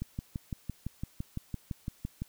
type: click train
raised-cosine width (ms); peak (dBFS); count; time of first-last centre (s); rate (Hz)
5; -22; 14; 0.02-2.22; 5.91
effects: white hiss -62 dBFS RMS until 2.28 s